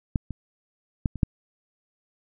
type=clicks; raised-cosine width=5 ms; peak=-10 / -20 / -10 / -22 / -7 dBFS; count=5; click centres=0.158 / 0.307 / 1.058 / 1.157 / 1.232 s; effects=none